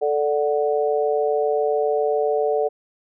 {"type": "chord", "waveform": "sine", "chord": "D major", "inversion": "second", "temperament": "equal", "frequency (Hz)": [440, 587.3, 740], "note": ["A4", "D5", "F#5"], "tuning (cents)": [0, 0, 0], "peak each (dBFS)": [-20, -23, -25], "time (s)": [0.01, 2.69], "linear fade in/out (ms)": 20, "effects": []}